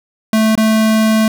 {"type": "tone with dropouts", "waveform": "square", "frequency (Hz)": 219.3, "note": "A3", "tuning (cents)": -6, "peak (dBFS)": -10, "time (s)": [0.33, 1.28], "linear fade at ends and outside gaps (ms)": 2, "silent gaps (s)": [0.554, 0.576], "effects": []}